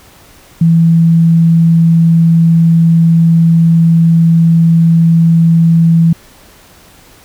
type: tone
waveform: sine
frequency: 165.6 Hz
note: E3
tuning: 8 cents sharp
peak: -4 dBFS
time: 0.61-6.13 s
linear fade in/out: 5 ms
effects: pink hiss -41 dBFS RMS until 7.24 s